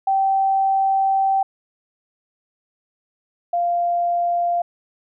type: tone pair in turn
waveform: sine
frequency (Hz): 776 / 695.1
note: G5 / F5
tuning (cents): -18 / -8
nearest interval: major second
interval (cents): 190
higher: first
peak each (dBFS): -15 / -17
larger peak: first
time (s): 0.07-1.43 / 3.53-4.62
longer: first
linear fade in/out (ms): 5
effects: none